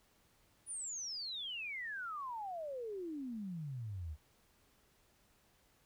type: exponential sweep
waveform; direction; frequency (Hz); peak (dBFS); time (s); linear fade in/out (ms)
sine; down; 9956 to 71.5; -40; 0.66-4.17; 50
effects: pink hiss -71 dBFS RMS until 5.85 s